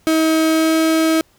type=tone with pitch glide; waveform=35% pulse; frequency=318.9 to 320.9 Hz; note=D#4 to E4; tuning=+43 to -46 cents; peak=-11 dBFS; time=0.07-1.21 s; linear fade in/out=0 ms; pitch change=+11 cents; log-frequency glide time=0.49-0.77 s; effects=pink hiss -56 dBFS RMS until 1.38 s